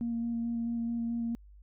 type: tone with vibrato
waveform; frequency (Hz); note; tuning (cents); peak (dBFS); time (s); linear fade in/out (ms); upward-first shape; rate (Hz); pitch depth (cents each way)
sine; 233.1; A#3; 0; -29; 0.01-1.35; 0; square; 4.6; 10
effects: tanh soft clip ceiling -25 dBFS + added 50 Hz sine -51 dBFS peak until 1.62 s